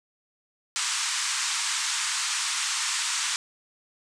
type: band-pass noise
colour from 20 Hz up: white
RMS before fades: -28 dBFS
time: 0.76-3.36 s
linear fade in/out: 0 ms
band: 940 to 8600 Hz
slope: 48 dB/octave
effects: none